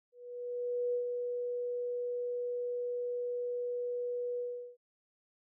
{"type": "tone with ADSR envelope", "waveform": "sine", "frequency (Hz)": 487.8, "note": "B4", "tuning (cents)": -21, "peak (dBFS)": -29, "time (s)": [0.12, 4.77], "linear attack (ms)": 820, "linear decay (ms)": 100, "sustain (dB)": -4, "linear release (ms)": 380, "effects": []}